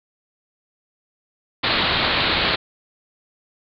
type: low-pass noise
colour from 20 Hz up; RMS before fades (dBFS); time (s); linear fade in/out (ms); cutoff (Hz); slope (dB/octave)
white; -20; 1.63-2.56; 10; 4400; 96
effects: none